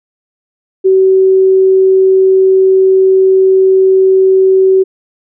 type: tone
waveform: sine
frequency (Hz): 380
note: F#4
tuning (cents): +46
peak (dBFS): -4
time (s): 0.84-4.84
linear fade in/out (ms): 20
effects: none